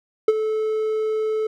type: tone with ADSR envelope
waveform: triangle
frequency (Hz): 435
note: A4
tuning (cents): -20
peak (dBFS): -7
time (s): 0.28-1.47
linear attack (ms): 4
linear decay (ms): 34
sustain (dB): -11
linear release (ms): 5
effects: none